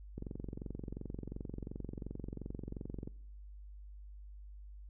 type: click train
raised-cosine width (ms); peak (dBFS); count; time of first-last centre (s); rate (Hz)
3; -29; 67; 0.18-3.075; 22.8
effects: noise-tail reverb RT60 0.9 s tail -24 dB re dry + added 50 Hz sine -48 dBFS peak until 4.89 s